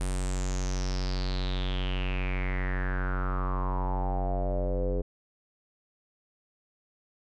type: tone with low-pass filter sweep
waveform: square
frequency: 46.25 Hz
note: F#1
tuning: in tune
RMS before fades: -29 dBFS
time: 0-5.02 s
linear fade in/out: 10 ms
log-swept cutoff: 9400 to 460 Hz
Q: 6.9
effects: none